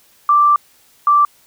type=tone pair in turn; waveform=sine; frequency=1174.7 / 1170.1 Hz; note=D6 / D6; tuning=0 / -7 cents; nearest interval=unison; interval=7 cents; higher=first; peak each=-8 dBFS; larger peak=neither; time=0.29-0.56 / 1.07-1.25 s; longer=first; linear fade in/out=2 ms; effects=white hiss -52 dBFS RMS until 1.46 s